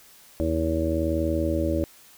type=harmonic tone; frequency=80.8 Hz; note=E2; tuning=34 cents flat; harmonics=1 / 2 / 3 / 4 / 5 / 6 / 7; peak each=-27 / -37 / -32 / -26 / -37 / -35 / -28 dBFS; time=0.4-1.84 s; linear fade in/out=0 ms; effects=white hiss -52 dBFS RMS until 2.17 s